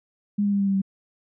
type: tone with pitch steps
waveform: sine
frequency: 204.9 / 202.5 / 200.2 / 197.92 / 195.65 / 193.4 Hz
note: G#3 / G#3 / G3 / G3 / G3 / G3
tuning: -23 / -43 / +37 / +17 / -3 / -23 cents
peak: -19 dBFS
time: 0.38-0.818 s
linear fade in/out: 10 ms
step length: 73 ms
effects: none